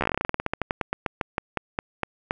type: slowing click train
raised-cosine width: 0.5 ms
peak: -9 dBFS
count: 27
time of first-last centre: 0.01-2.309 s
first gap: 13 ms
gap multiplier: 1.13
effects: none